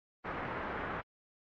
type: low-pass noise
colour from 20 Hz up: white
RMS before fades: -39 dBFS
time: 0.24-1.02 s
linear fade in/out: 20 ms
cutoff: 1700 Hz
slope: 24 dB/octave
effects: AAC 48 kbps